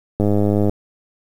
click train, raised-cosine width 2 ms, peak -5 dBFS, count 52, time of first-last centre 0.2-0.695 s, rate 103 Hz, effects 7-bit

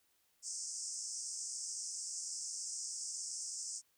white band-pass noise, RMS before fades -43 dBFS, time 0.42-3.82 s, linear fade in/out 50 ms, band 5100 to 8700 Hz, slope 96 dB/octave, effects white hiss -75 dBFS RMS until 3.97 s

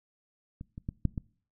clicks, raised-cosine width 5 ms, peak -28 / -28 / -21 / -13 / -21 dBFS, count 5, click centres 0.611 / 0.779 / 0.889 / 1.053 / 1.178 s, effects noise-tail reverb RT60 0.5 s tail -23 dB re dry

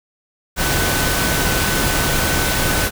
sine tone in noise, 1508 Hz, F#6, 32 cents sharp, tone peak -25 dBFS, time 0.56-2.91 s, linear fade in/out 50 ms, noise pink, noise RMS -18 dBFS, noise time 0.56-2.91 s, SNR -10 dB, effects none

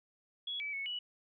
sine tone with pitch steps, 3358 / 2299 / 2206 / 2942 Hz, G#7 / D7 / C#7 / F#7, +18 / -37 / -9 / -11 cents, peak -36 dBFS, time 0.47-0.99 s, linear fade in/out 5 ms, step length 130 ms, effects none

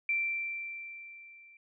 sine tone with level ramp, 2349 Hz, D7, in tune, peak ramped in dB -26 to -54 dBFS, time 0.09-1.57 s, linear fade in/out 2 ms, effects none

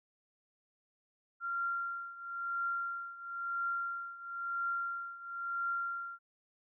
sine tone with tremolo, 1382 Hz, F6, 19 cents flat, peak -31 dBFS, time 1.4-6.19 s, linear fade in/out 50 ms, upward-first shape triangle, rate 0.99 Hz, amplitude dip 85%, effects none

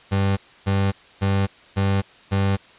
30% pulse tone bursts, 98 Hz, G2, in tune, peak -15 dBFS, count 5, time 0.11-2.57 s, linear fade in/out 20 ms, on 260 ms, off 290 ms, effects white hiss -49 dBFS RMS until 2.78 s + resampled to 8000 Hz

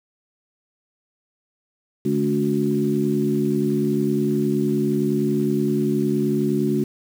sine tone cluster, 145.2 / 213.9 / 284.6 / 365.4 Hz, D3 / A3 / C#4 / F#4, -19 / -49 / +46 / -22 cents, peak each -26 / -22 / -24 / -23 dBFS, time 2.05-6.84 s, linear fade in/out 5 ms, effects 7-bit

